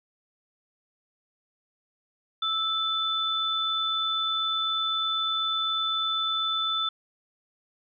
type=tone pair together; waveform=sine; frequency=1318.5 / 3512 Hz; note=E6 / A7; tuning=0 / -4 cents; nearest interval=octave + perfect fourth; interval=1696 cents; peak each=-29 / -26 dBFS; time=2.42-6.89 s; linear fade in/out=5 ms; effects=none